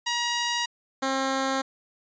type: tone pair in turn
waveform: 10% pulse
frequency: 953 / 267.4 Hz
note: A#5 / C4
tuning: +38 / +38 cents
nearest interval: octave + minor seventh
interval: 2200 cents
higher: first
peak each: -16 dBFS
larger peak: neither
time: 0.06-0.66 / 1.02-1.62 s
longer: neither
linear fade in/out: 10 ms
effects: resampled to 16000 Hz